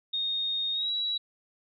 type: tone with pitch glide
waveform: sine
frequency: 3700 to 3897 Hz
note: A#7 to B7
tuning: -14 to -24 cents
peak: -27 dBFS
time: 0.13-1.18 s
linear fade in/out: 10 ms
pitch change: +90 cents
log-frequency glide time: 0.73-0.9 s
effects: none